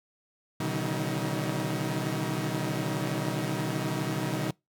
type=tone cluster; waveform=sawtooth; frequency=123.5 / 142.5 / 154.8 / 190.2 / 318 Hz; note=B2 / C#3 / D#3 / F#3 / D#4; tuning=0 / +48 / -9 / +48 / +38 cents; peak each=-31 dBFS; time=0.6-4.51 s; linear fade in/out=5 ms; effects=noise-tail reverb RT60 0.2 s tail -25 dB re dry